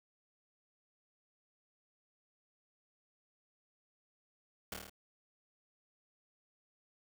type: noise with echo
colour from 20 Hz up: pink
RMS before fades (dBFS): -41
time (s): 4.72-4.74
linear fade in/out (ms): 2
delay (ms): 26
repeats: 6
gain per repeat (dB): -2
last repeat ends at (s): 4.896
effects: none